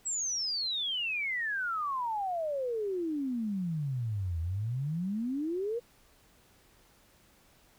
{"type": "exponential two-way sweep", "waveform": "sine", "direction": "down then up", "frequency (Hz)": [7860, 80, 489.6], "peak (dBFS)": -30, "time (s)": [0.05, 5.8], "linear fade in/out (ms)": 20, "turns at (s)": 4.4, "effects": ["pink hiss -63 dBFS RMS until 7.78 s"]}